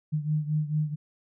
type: beating tone pair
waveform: sine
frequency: 151.2 / 155.7 Hz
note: D#3 / D#3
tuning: -49 / +2 cents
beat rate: 4.5 Hz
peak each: -26 / -30 dBFS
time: 0.12-0.96 s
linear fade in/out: 20 ms
effects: none